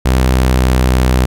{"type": "tone with pitch glide", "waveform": "sawtooth", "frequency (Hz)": [64, 63.34], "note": ["C2", "B1"], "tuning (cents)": [-38, 44], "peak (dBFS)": -5, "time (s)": [0.05, 1.26], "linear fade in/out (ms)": 10, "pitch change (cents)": -18, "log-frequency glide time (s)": [0.19, 0.84], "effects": []}